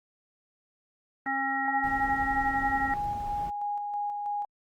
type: harmonic tone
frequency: 270.6 Hz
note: C#4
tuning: 42 cents flat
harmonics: 1 / 3 / 5 / 7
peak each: -36 / -30 / -36 / -30 dBFS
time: 1.26-2.94 s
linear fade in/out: 2 ms
type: tone with tremolo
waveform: sine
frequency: 823 Hz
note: G#5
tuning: 16 cents flat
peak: -28 dBFS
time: 1.68-4.45 s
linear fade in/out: 2 ms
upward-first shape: square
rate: 3.1 Hz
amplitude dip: 30%
type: noise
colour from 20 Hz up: brown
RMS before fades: -40 dBFS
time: 1.83-3.51 s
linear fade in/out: 20 ms
effects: Opus 24 kbps